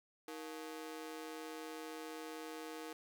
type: ring-modulated tone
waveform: sawtooth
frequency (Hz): 394.2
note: G4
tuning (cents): +10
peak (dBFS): -38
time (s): 0.28-2.93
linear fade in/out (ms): 2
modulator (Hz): 77.6
effects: 11-bit